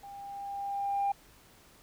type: tone with level ramp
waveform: sine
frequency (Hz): 799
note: G5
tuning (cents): +33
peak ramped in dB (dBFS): -44 to -24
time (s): 0.03-1.12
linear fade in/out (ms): 5
effects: tanh soft clip ceiling -23 dBFS + pink hiss -59 dBFS RMS until 1.82 s